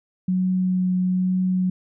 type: tone with vibrato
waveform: sine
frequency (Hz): 184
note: F#3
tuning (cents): -9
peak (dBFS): -18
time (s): 0.28-1.7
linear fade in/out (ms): 5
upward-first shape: triangle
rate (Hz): 1.1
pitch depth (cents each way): 11
effects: none